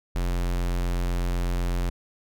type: tone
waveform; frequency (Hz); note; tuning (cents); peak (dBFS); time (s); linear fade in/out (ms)
square; 44; F1; +14; -24; 0.15-1.9; 10
effects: none